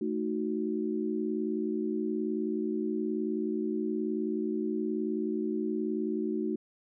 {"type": "chord", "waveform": "sine", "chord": "D# diminished", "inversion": "second", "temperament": "equal", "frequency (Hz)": [220, 311.1, 370], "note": ["A3", "D#4", "F#4"], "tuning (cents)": [0, 0, 0], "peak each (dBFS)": -33, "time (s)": [0.01, 6.56], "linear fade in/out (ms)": 5, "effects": []}